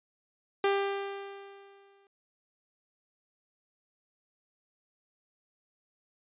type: tone with exponential decay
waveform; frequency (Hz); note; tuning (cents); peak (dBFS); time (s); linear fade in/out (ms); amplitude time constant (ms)
sawtooth; 396.7; G4; +21; -19; 0.64-2.07; 2; 310
effects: resampled to 8000 Hz